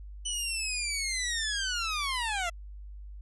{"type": "linear sweep", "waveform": "15% pulse", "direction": "down", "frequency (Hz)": [2994, 661], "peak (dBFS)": -23, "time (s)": [0.25, 2.5], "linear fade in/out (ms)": 10, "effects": ["added 50 Hz sine -41 dBFS peak until 3.21 s", "resampled to 24000 Hz"]}